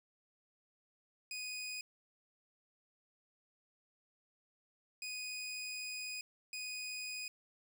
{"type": "tone bursts at uneven times", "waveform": "20% pulse", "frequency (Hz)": 2489, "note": "D#7", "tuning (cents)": 0, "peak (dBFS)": -36, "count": 3, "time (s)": [[1.31, 1.81], [5.02, 6.21], [6.53, 7.28]], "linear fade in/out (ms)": 2, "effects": []}